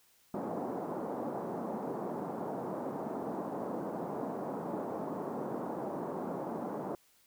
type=band-pass noise; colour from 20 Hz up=pink; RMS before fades=-38 dBFS; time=0.34-6.95 s; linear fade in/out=2 ms; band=190 to 940 Hz; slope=24 dB/octave; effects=white hiss -67 dBFS RMS until 7.26 s